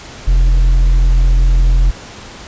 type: tone with hard clipping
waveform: sine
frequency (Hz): 42.92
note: F1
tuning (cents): -29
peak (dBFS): -8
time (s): 0.27-1.91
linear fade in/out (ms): 10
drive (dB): 4
effects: pink hiss -33 dBFS RMS until 2.47 s + resampled to 16000 Hz